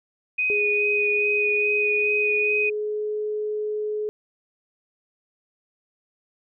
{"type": "tone with vibrato", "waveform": "sine", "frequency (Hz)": 2489, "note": "D#7", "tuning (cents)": 0, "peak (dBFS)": -20, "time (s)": [0.38, 2.7], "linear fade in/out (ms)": 10, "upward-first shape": "sine", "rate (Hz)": 2.4, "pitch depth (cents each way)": 16}
{"type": "tone with pitch glide", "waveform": "sine", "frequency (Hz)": [415.3, 424], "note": ["G#4", "G#4"], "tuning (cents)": [0, 36], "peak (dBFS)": -24, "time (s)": [0.5, 4.09], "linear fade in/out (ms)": 0, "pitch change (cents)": 36, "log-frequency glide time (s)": [1.04, 3.19]}
{"effects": []}